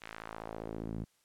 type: tone with band-pass filter sweep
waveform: sawtooth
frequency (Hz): 55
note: A1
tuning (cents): 0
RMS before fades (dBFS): -42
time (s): 0.01-1.05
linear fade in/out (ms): 20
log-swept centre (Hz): 2400 to 170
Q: 1.2
effects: white hiss -72 dBFS RMS until 1.24 s + low-pass 11000 Hz 12 dB/octave